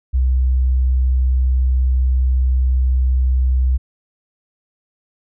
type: tone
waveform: sine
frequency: 63.9 Hz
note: C2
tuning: 40 cents flat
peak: -12 dBFS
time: 0.13-3.78 s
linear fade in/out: 20 ms
effects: none